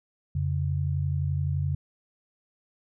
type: tone pair together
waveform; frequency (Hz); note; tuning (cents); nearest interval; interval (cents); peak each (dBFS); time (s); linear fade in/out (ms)
sine; 88.3 / 140; F2 / C#3; +20 / +18; minor sixth; 798; -27; 0.35-1.75; 5
effects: none